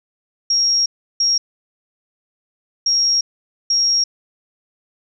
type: tone bursts at uneven times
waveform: sine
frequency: 5590 Hz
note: F8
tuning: 1 cent sharp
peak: -13 dBFS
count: 4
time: 0.5-0.86 / 1.2-1.38 / 2.86-3.21 / 3.7-4.04 s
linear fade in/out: 5 ms
effects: none